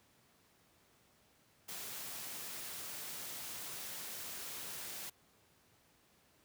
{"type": "noise", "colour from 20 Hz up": "white", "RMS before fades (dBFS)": -45, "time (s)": [1.68, 5.1], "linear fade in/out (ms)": 10, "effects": ["pink hiss -69 dBFS RMS until 6.44 s", "high-pass 80 Hz 12 dB/octave"]}